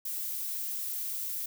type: noise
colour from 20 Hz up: violet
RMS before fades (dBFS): -35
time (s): 0.05-1.46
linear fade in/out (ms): 5
effects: none